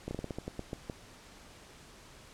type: slowing click train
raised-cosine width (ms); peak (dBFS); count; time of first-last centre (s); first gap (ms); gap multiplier
2; -23; 11; 0.08-0.898; 30; 1.21
effects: pink hiss -54 dBFS RMS until 2.33 s + low-pass 9000 Hz 12 dB/octave